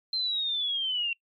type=linear sweep; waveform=sine; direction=down; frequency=4150 to 2725 Hz; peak=-26 dBFS; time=0.13-1.13 s; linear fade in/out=2 ms; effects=noise-tail reverb RT60 0.1 s tail -23 dB re dry + MP3 96 kbps